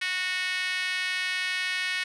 5% pulse tone with high-pass filter, 367.8 Hz, F#4, 10 cents flat, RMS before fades -29 dBFS, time 0.01-2.04 s, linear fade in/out 10 ms, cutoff 1900 Hz, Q 2.9, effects resampled to 22050 Hz + 8-bit

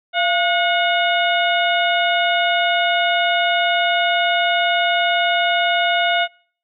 harmonic tone with a mistuned harmonic, 726 Hz, F#5, 33 cents flat, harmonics 1 / 2 / 3 / 4 / 5, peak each -18 / -21 / -23 / -24 / -25 dBFS, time 0.13-6.28 s, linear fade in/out 50 ms, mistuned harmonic 1, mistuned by -88 cents, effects noise-tail reverb RT60 0.5 s tail -25 dB re dry

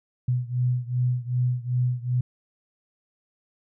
sine beating tone pair, 123.47 / 126.07 Hz, B2 / B2, 0 / +36 cents, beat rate 2.6 Hz, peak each -24 / -26 dBFS, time 0.28-2.21 s, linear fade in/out 5 ms, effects none

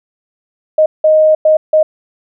sine tone bursts at uneven times, 622.3 Hz, D#5, in tune, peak -5 dBFS, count 4, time 0.78-0.86 / 1.04-1.35 / 1.45-1.57 / 1.73-1.83 s, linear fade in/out 5 ms, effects none

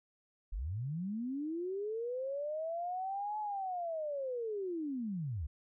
sine linear two-way sweep, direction up then down, 36.71 to 858 to 62.6 Hz, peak -35 dBFS, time 0.52-5.47 s, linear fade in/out 10 ms, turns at 3.39 s, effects none

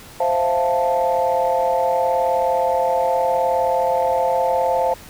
sine chord, F major seventh, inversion second, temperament equal, 523.3 / 659.3 / 698.5 / 880 Hz, C5 / E5 / F5 / A5, 0 / 0 / 0 / 0 cents, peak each -19 / -24 / -21 / -20 dBFS, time 0.2-4.94 s, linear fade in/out 5 ms, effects tanh soft clip ceiling -8 dBFS + pink hiss -41 dBFS RMS until 5.09 s

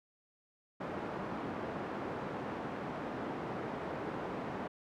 pink band-pass noise, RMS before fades -40 dBFS, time 0.8-4.68 s, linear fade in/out 10 ms, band 190 to 1200 Hz, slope 12 dB/octave, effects none

